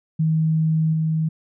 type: tone with level steps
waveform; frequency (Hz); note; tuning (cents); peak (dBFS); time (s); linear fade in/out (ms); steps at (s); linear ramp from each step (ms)
sine; 158.8; D#3; +36; -16 / -18; 0.19-1.29; 10; 0.93; 5
effects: none